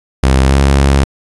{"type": "tone with pitch glide", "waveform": "sawtooth", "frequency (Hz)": [66.1, 68.79], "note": ["C2", "C#2"], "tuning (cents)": [18, -13], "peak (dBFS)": -3, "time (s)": [0.23, 1.04], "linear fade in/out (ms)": 0, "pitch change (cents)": 69, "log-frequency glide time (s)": [0.45, 0.55], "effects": ["resampled to 24000 Hz", "7-bit"]}